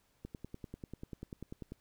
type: click train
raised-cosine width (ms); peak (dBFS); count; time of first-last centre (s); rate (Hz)
3; -30; 16; 0.25-1.721; 10.2
effects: pink hiss -73 dBFS RMS until 1.8 s